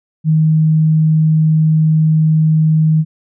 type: tone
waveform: sine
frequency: 157.1 Hz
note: D#3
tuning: 17 cents sharp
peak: -8 dBFS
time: 0.24-3.05 s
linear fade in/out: 50 ms
effects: none